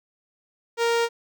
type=tone with notch filter; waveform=sawtooth; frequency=466.2 Hz; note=A#4; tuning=in tune; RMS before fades=-22 dBFS; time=0.77-1.09 s; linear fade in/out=50 ms; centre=12000 Hz; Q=0.61; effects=none